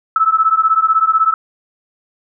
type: beating tone pair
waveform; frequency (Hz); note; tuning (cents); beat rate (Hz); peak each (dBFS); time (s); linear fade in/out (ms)
sine; 1300 / 1316; E6 / E6; -24 / -3; 16; -13; 0.16-1.34; 2
effects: none